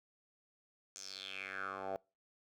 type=tone with band-pass filter sweep; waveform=10% pulse; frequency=96.3 Hz; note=G2; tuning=30 cents flat; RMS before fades=-44 dBFS; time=0.96-1.96 s; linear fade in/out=0 ms; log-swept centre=6700 to 660 Hz; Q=5.2; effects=noise-tail reverb RT60 0.3 s tail -25 dB re dry